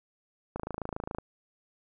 click train, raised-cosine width 1 ms, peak -20 dBFS, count 18, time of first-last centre 0.56-1.185 s, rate 27.2 Hz, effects none

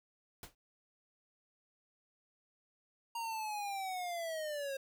pink noise with exponential decay, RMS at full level -43 dBFS, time 0.43-0.55 s, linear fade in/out 2 ms, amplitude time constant 26 ms
square linear sweep, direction down, 936 to 535 Hz, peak -38 dBFS, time 3.15-4.77 s, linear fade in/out 5 ms
effects none

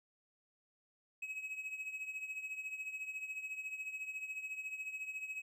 triangle tone with tremolo, 2555 Hz, D#7, 45 cents sharp, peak -36 dBFS, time 1.22-5.42 s, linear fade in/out 5 ms, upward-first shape triangle, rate 14 Hz, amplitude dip 75%, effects none

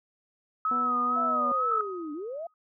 sine tone with vibrato, 1269 Hz, D#6, 34 cents sharp, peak -24 dBFS, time 0.65-1.81 s, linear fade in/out 2 ms, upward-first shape sine, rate 2.1 Hz, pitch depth 60 cents each way
harmonic tone, 245.3 Hz, B3, 12 cents flat, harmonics 1 / 2 / 3 / 4, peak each -34 / -41 / -41 / -45 dBFS, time 0.71-1.52 s, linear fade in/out 2 ms
sine linear two-way sweep, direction down then up, 698.5 to 286.7 to 698.5 Hz, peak -33 dBFS, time 1.16-2.47 s, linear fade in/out 5 ms, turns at 2.13 s
sine tone with exponential decay, 1256 Hz, D#6, 16 cents sharp, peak -28 dBFS, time 1.71-2.54 s, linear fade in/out 2 ms, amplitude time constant 180 ms
effects none

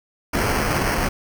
pink noise with sample-and-hold, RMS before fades -21 dBFS, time 0.33-1.09 s, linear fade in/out 10 ms, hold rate 3675 Hz, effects none

